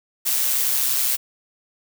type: noise with amplitude modulation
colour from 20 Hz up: blue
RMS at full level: -19 dBFS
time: 0.25-1.17 s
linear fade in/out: 20 ms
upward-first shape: sine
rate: 132 Hz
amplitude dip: 40%
effects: none